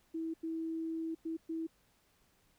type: tone bursts at uneven times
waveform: sine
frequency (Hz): 325.1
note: E4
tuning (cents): -24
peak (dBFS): -35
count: 4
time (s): 0.14-0.34 / 0.43-1.15 / 1.25-1.37 / 1.49-1.67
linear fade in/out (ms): 10
effects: pink hiss -71 dBFS RMS until 2.58 s

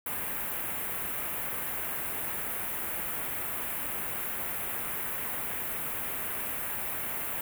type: band-stop noise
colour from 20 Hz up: white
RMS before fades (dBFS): -34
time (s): 0.06-7.41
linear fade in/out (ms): 2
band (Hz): 2500 to 11000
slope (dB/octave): 24
effects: none

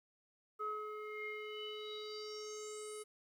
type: tone with low-pass filter sweep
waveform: square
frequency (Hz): 425.5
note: G#4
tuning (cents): +42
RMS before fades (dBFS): -45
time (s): 0.59-3.04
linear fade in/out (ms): 20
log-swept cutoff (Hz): 1200 to 10000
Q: 7.6
effects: 12-bit

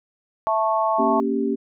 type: harmonic tone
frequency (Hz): 219.9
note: A3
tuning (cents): -1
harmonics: 3 / 4 / 5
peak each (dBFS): -22 / -22 / -23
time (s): 0.47-1.2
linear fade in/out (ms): 0
type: chord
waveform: sine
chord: G diminished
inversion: first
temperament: equal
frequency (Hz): 233.1 / 277.2 / 392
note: Bb3 / Db4 / G4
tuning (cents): 0 / 0 / 0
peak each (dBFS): -24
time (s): 0.98-1.56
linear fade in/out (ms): 20
effects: none

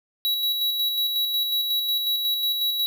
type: tone with tremolo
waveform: square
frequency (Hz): 3900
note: B7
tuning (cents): -23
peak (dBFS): -21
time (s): 0.25-2.86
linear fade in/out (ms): 0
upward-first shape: square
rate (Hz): 5.5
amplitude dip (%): 35
effects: none

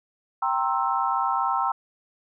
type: chord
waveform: sine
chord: C dominant seventh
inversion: second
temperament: equal with one note detuned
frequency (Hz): 784 / 932.3 / 1056.2 / 1318.5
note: G5 / Bb5 / C6 / E6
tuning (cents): 0 / 0 / +16 / 0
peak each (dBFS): -27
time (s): 0.42-1.72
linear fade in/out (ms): 5
effects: none

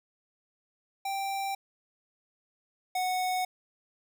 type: tone pair in turn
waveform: square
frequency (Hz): 784 / 737.4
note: G5 / F#5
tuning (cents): 0 / -6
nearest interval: minor second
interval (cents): 106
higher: first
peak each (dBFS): -31 / -28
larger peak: second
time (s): 1.05-1.55 / 2.95-3.45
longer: neither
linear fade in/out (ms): 5
effects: none

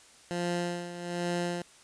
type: tone with tremolo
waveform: 15% pulse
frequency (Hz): 174.6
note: F3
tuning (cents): 0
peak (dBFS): -22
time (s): 0.31-1.62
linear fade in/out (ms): 0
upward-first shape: sine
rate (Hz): 1.2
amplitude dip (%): 70
effects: white hiss -56 dBFS RMS until 1.83 s + resampled to 22050 Hz

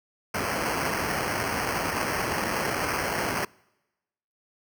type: noise with sample-and-hold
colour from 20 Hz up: white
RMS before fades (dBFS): -28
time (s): 0.34-3.45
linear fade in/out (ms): 5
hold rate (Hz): 3675
effects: noise-tail reverb RT60 1.0 s tail -26 dB re dry + high-pass 60 Hz 12 dB/octave

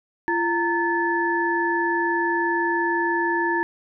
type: tone cluster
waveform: sine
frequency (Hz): 342.1 / 920 / 1737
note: F4 / A#5 / A6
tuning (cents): -36 / -23 / -23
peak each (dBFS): -24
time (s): 0.28-3.63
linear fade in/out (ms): 0
effects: none

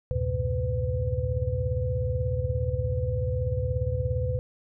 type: tone cluster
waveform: sine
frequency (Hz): 71.5 / 89 / 109.5 / 126.2 / 504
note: D2 / F2 / A2 / B2 / B4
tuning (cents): -46 / +33 / -8 / +38 / +35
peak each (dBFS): -31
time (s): 0.11-4.39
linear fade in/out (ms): 0
effects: none

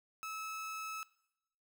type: tone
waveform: 30% pulse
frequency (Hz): 1299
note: E6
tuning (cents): -26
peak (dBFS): -38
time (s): 0.23-1.03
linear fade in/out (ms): 0
effects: noise-tail reverb RT60 0.8 s tail -20 dB re dry

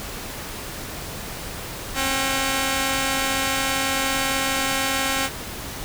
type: tone pair together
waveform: 5% pulse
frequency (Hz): 269.2 / 761.4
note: C4 / F#5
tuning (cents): +49 / +49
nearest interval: octave + tritone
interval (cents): 1800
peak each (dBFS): -11 / -15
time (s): 1.94-5.3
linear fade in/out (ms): 50
effects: pink hiss -33 dBFS RMS until 5.84 s

